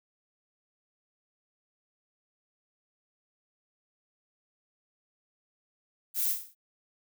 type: noise with echo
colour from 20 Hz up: violet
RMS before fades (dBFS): -29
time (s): 6.14-6.36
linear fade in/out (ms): 50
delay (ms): 48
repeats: 4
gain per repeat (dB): -7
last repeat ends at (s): 6.552
effects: none